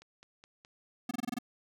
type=click train; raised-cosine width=0.2 ms; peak=-36 dBFS; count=4; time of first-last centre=0.02-0.649 s; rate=4.77 Hz
type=tone bursts; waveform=square; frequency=243.7 Hz; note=B3; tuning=23 cents flat; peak=-32 dBFS; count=7; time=1.09-1.387 s; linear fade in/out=5 ms; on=21 ms; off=25 ms
effects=none